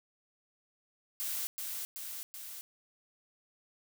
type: noise with echo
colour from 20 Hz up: blue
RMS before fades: -36 dBFS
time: 1.2-1.47 s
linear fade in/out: 0 ms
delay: 380 ms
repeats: 3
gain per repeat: -3 dB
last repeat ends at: 2.61 s
effects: none